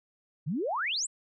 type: exponential sweep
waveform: sine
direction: up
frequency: 130 to 8490 Hz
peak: -28 dBFS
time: 0.46-1.07 s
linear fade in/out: 20 ms
effects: none